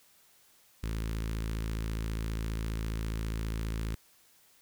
sawtooth tone with notch filter, 54.8 Hz, A1, 6 cents flat, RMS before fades -34 dBFS, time 0.83-3.95 s, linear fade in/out 5 ms, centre 710 Hz, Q 0.95, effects white hiss -63 dBFS RMS until 4.61 s

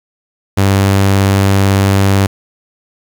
sawtooth tone, 98 Hz, G2, in tune, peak -4 dBFS, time 0.57-2.27 s, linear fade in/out 10 ms, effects 7-bit

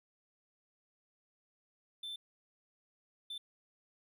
triangle tone bursts at uneven times, 3541 Hz, A7, 10 cents sharp, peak -39 dBFS, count 2, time 2.03-2.16 / 3.3-3.38 s, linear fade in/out 5 ms, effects none

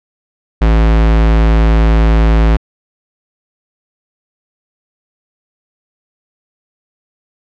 square tone, 55 Hz, A1, in tune, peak -7 dBFS, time 0.61-2.57 s, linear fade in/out 10 ms, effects low-pass 3000 Hz 12 dB/octave

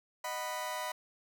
sawtooth chord, B major, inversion first, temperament just, 617.4 / 740.8 / 987.8 Hz, D#5 / F#5 / B5, -14 / +2 / 0 cents, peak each -37 / -39 / -34 dBFS, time 0.24-0.92 s, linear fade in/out 5 ms, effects none

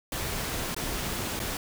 pink noise with dropouts, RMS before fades -32 dBFS, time 0.12-1.57 s, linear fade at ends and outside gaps 2 ms, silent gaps 0.746-0.764 / 1.393-1.4 s, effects none

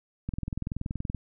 click train, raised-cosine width 5 ms, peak -19 dBFS, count 19, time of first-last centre 0.29-1.147 s, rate 21 Hz, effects none

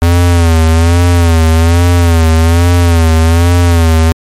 square tone with vibrato, 84 Hz, E2, 33 cents sharp, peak -5 dBFS, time 0.02-4.12 s, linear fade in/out 0 ms, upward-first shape sine, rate 1.2 Hz, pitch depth 74 cents each way, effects MP3 64 kbps

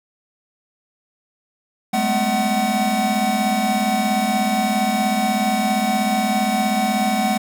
square tone cluster, 198.9 / 215.8 / 251.5 / 750 Hz, G3 / A3 / B3 / F#5, +25 / -33 / +32 / +23 cents, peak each -27 / -22 / -28 / -21 dBFS, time 1.93-7.38 s, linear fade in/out 10 ms, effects none

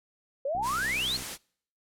sine exponential sweep, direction up, 523.3 to 4435 Hz, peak -27 dBFS, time 0.45-1.17 s, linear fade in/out 5 ms
click train, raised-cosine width 3 ms, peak -32 dBFS, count 44, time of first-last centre 0.55-1.223 s, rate 63.9 Hz
white noise, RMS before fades -36 dBFS, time 0.62-1.38 s, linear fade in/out 50 ms
effects noise-tail reverb RT60 0.6 s tail -26 dB re dry + low-pass 11000 Hz 12 dB/octave

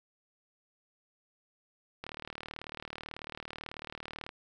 click train, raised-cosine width 0.3 ms, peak -24 dBFS, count 87, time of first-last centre 2.04-4.291 s, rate 38.2 Hz, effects none

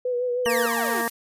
sine tone with vibrato, 493.1 Hz, B4, 3 cents flat, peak -22 dBFS, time 0.05-0.66 s, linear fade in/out 5 ms, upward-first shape sine, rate 6.4 Hz, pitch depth 34 cents each way
sawtooth exponential sweep, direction down, 3136 to 312.4 Hz, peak -25 dBFS, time 0.45-1.02 s, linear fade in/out 10 ms
harmonic tone, 232 Hz, A#3, 8 cents flat, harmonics 1 / 2 / 3 / 4 / 5 / 7 / 8, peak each -31 / -30 / -32 / -31 / -31 / -32 / -29 dBFS, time 0.46-1.08 s, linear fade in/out 0 ms
blue noise, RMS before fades -32 dBFS, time 0.49-1.1 s, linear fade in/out 10 ms
effects resampled to 32000 Hz

